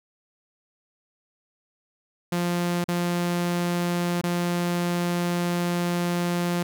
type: tone with dropouts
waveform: sawtooth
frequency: 174.61 Hz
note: F3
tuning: in tune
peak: -19 dBFS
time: 2.32-6.63 s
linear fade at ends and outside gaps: 5 ms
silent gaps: 2.842-2.884 / 4.214-4.236 s
effects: none